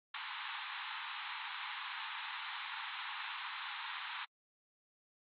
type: band-pass noise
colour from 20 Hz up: pink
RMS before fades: -44 dBFS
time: 0.14-4.25 s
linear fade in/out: 5 ms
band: 850 to 3900 Hz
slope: 96 dB/octave
effects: AAC 32 kbps